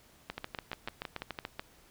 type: two click trains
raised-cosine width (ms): 0.3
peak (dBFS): -21 / -20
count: 7 / 10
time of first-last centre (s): 0.38-1.388 / 0.3-1.595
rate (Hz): 5.95 / 6.95
effects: pink hiss -61 dBFS RMS until 1.9 s